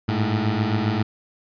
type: beating tone pair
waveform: 20% pulse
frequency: 103.83 / 111.33 Hz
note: G#2 / A2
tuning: 0 / +21 cents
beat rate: 7.5 Hz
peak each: -18 dBFS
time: 0.08-1.03 s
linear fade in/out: 10 ms
effects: resampled to 11025 Hz